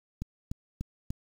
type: click train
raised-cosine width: 5 ms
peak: -21 dBFS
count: 4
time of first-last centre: 0.22-1.105 s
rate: 3.39 Hz
effects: 8-bit